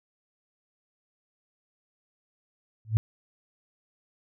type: tone with exponential growth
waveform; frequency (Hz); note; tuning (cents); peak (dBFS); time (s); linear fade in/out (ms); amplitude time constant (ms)
sine; 110; A2; 0; -14; 2.85-2.97; 0; 26
effects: none